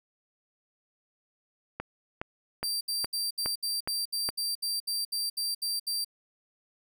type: click train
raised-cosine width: 0.5 ms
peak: -18 dBFS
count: 7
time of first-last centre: 1.8-4.29 s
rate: 2.41 Hz
type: tone bursts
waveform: sawtooth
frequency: 4699 Hz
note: D8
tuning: in tune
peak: -26 dBFS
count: 14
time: 2.63-6.047 s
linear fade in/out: 10 ms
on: 180 ms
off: 69 ms
effects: none